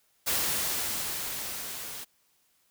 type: noise with level ramp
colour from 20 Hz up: white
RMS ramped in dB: -27 to -40 dBFS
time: 0.26-2.05 s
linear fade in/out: 20 ms
effects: white hiss -69 dBFS RMS until 2.7 s

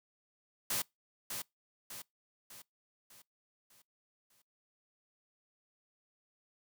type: noise with echo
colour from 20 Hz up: white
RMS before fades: -34 dBFS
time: 0.7-0.82 s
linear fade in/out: 5 ms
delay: 600 ms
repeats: 6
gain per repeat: -6 dB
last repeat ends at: 4.42 s
effects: noise-tail reverb RT60 0.2 s tail -25 dB re dry

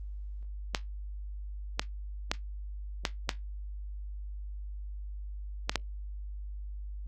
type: clicks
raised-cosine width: 0.2 ms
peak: -9 dBFS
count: 7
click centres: 0.748 / 1.795 / 2.315 / 3.052 / 3.292 / 5.695 / 5.757 s
effects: added 50 Hz sine -37 dBFS peak until 7.07 s + Opus 32 kbps

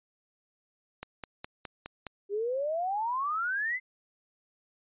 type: click train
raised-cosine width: 0.3 ms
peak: -22 dBFS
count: 6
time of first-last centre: 1.03-2.067 s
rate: 4.82 Hz
type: exponential sweep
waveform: sine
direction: up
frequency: 392 to 2093 Hz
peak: -28 dBFS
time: 2.29-3.8 s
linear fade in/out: 50 ms
effects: resampled to 8000 Hz

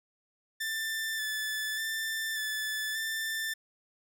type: tone with vibrato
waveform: sawtooth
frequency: 1760 Hz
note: A6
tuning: in tune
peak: -28 dBFS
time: 0.6-3.54 s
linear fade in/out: 10 ms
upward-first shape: square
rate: 0.85 Hz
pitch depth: 18 cents each way
effects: none

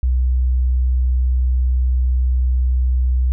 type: tone with vibrato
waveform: sine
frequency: 63 Hz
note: B1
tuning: 35 cents sharp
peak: -13 dBFS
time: 0.03-3.32 s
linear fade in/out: 0 ms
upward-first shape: sine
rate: 20 Hz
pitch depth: 32 cents each way
effects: none

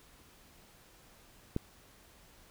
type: click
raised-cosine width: 3 ms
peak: -18 dBFS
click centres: 1.564 s
effects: pink hiss -60 dBFS RMS until 2.5 s

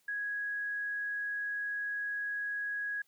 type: tone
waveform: sine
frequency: 1661.2 Hz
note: G#6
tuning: in tune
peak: -33 dBFS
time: 0.08-3.02 s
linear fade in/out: 5 ms
effects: white hiss -72 dBFS RMS until 3.07 s + high-pass 80 Hz 12 dB/octave

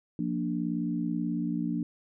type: chord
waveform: sine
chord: Bb major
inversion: second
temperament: equal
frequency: 174.61 / 233.1 / 293.7 Hz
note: F3 / Bb3 / D4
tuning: 0 / 0 / 0 cents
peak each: -32 dBFS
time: 0.19-1.83 s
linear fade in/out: 2 ms
effects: none

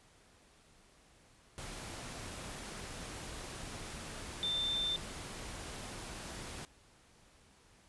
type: tone in noise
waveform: sine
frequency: 3568 Hz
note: A7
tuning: 23 cents sharp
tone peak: -32 dBFS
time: 4.43-4.96 s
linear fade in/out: 0 ms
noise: pink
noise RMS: -45 dBFS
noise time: 1.58-6.65 s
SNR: +10 dB
effects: pink hiss -64 dBFS RMS until 7.88 s + resampled to 24000 Hz

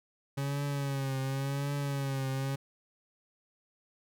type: tone with vibrato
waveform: 40% pulse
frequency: 138 Hz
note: C#3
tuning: 7 cents flat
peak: -30 dBFS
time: 0.37-2.56 s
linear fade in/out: 10 ms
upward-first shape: triangle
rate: 0.91 Hz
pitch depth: 67 cents each way
effects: none

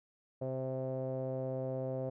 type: tone with low-pass filter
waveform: sawtooth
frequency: 130.9 Hz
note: C3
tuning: 1 cent sharp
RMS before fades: -37 dBFS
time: 0.41-2.1 s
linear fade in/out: 10 ms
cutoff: 580 Hz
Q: 9.1
effects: none

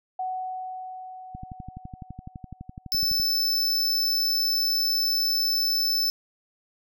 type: tone with exponential decay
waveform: sine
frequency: 745 Hz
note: F#5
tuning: 12 cents sharp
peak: -26 dBFS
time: 0.19-3.46 s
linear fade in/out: 5 ms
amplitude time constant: 710 ms
type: click train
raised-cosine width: 5 ms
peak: -25 dBFS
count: 23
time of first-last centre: 1.35-3.199 s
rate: 11.9 Hz
type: tone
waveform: square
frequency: 5274 Hz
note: E8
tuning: in tune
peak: -22 dBFS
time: 2.92-6.1 s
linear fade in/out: 0 ms
effects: none

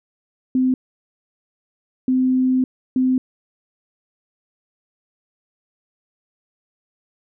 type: tone bursts at uneven times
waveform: sine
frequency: 257.3 Hz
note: C4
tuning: 29 cents flat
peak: -14 dBFS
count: 3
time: 0.55-0.74 / 2.08-2.64 / 2.96-3.18 s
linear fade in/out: 2 ms
effects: none

